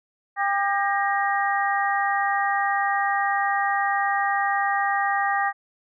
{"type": "harmonic tone with a mistuned harmonic", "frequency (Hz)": 399.1, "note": "G4", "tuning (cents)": 31, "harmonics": [2, 3, 4, 5], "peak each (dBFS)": [-23, -27, -30, -26], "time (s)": [0.36, 5.53], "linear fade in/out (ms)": 50, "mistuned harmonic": 5, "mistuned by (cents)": -100, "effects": []}